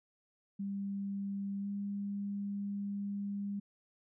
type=tone with pitch glide; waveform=sine; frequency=198.5 to 201.2 Hz; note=G3 to G3; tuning=+22 to +45 cents; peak=-35 dBFS; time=0.59-3.6 s; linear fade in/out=10 ms; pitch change=+23 cents; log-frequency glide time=1.6-1.67 s; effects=none